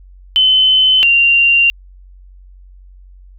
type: tone pair in turn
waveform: sine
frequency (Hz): 3047 / 2772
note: G7 / F7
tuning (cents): -50 / -14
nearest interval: major second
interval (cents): 164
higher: first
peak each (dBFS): -7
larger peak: neither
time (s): 0.36-1.03 / 1.03-1.7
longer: neither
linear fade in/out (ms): 0
effects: added 46 Hz sine -37 dBFS peak until 3.38 s